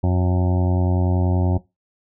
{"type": "harmonic tone", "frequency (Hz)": 90.5, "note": "F#2", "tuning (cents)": -38, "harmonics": [1, 2, 3, 4, 6, 7, 8, 9, 10], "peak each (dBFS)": [-17, -23, -27, -29, -33, -34, -35, -36, -37], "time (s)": [0.03, 1.58], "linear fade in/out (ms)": 10, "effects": ["noise-tail reverb RT60 0.2 s tail -18 dB re dry"]}